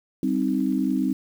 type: chord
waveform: sine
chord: C minor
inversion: second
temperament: equal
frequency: 196 / 261.6 / 311.1 Hz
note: G3 / C4 / Eb4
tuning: 0 / 0 / 0 cents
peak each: -26 / -23 / -26 dBFS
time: 0.23-1.13 s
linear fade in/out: 2 ms
effects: 8-bit